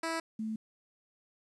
10% pulse / sine tone pair in turn, 327.6 / 219.3 Hz, E4 / A3, -11 / -6 cents, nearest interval perfect fifth, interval 695 cents, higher first, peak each -24 / -33 dBFS, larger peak first, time 0.03-0.2 / 0.39-0.56 s, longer neither, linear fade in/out 5 ms, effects resampled to 24000 Hz + 11-bit

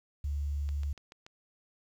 sine tone, 72 Hz, D2, 34 cents flat, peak -30 dBFS, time 0.24-0.93 s, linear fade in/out 5 ms
click train, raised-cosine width 0.2 ms, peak -32 dBFS, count 5, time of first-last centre 0.69-1.265 s, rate 6.96 Hz
effects 10-bit

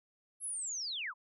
sine linear sweep, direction down, 11175 to 914 Hz, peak -36 dBFS, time 0.4-1.14 s, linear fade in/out 50 ms, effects none

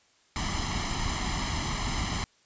pink noise with comb filter, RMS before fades -30 dBFS, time 0.36-2.24 s, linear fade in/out 0 ms, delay 0.98 ms, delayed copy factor +0.75, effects white hiss -64 dBFS RMS until 2.45 s + resampled to 16000 Hz

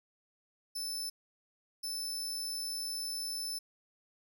sawtooth tone bursts at uneven times, 5274 Hz, E8, in tune, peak -33 dBFS, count 2, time 0.75-1.1 / 1.83-3.59 s, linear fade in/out 10 ms, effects none

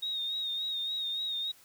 sine tone with vibrato, 3729 Hz, A#7, in tune, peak -31 dBFS, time 0.02-1.52 s, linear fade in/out 10 ms, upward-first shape sine, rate 3.5 Hz, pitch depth 45 cents each way, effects white hiss -59 dBFS RMS until 1.64 s

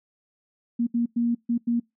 sine tone bursts at uneven times, 236 Hz, A#3, 22 cents sharp, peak -20 dBFS, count 5, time 0.79-0.87 / 0.94-1.06 / 1.16-1.35 / 1.49-1.58 / 1.67-1.8 s, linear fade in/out 10 ms, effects noise-tail reverb RT60 0.2 s tail -25 dB re dry

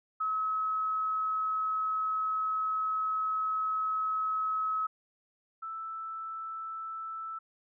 sine tone pair in turn, 1285 / 1319.6 Hz, E6 / E6, -45 / +1 cents, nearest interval unison, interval 46 cents, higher second, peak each -28 / -36 dBFS, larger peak first, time 0.2-4.87 / 5.62-7.39 s, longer first, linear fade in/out 10 ms, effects none

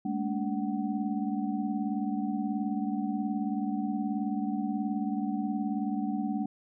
sine tone cluster, 206 / 224.7 / 287.8 / 752 Hz, G#3 / A3 / D4 / F#5, -14 / +37 / -35 / +28 cents, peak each -32 / -34 / -33 / -39 dBFS, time 0.05-6.46 s, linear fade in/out 5 ms, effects none

